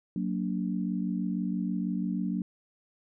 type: chord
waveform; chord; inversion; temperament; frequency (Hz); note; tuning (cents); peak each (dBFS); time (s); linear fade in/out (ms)
sine; Gb augmented; none; just; 185 / 231.2 / 289.1; Gb3 / Bb3 / D4; 0 / -14 / -27; -30 / -33 / -35; 0.16-2.42; 2
effects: none